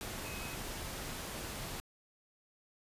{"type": "tone in noise", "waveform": "sine", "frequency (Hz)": 2542, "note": "D#7", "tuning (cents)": 36, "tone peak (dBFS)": -48, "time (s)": [0.25, 0.54], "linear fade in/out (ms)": 0, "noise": "pink", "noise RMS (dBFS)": -42, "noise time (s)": [0.01, 1.8], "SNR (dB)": -9, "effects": ["resampled to 32000 Hz"]}